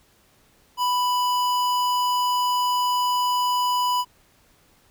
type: tone with notch filter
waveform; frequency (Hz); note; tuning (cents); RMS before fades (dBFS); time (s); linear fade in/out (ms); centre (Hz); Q
square; 990; B5; +4; -22; 0.77-4.05; 50; 9700; 1.8
effects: pink hiss -59 dBFS RMS until 4.9 s